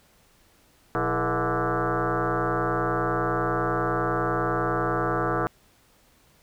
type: tone with frequency modulation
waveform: sine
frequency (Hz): 420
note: G#4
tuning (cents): +19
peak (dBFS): -22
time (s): 0.95-5.47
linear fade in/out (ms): 0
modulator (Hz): 150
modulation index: 6.9
effects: pink hiss -60 dBFS RMS until 6.42 s